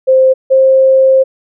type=tone pair in turn; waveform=sine; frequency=523.3 / 529.4 Hz; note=C5 / C5; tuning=0 / +20 cents; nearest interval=unison; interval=20 cents; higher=second; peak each=-4 dBFS; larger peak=neither; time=0.07-0.34 / 0.5-1.24 s; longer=second; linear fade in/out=20 ms; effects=none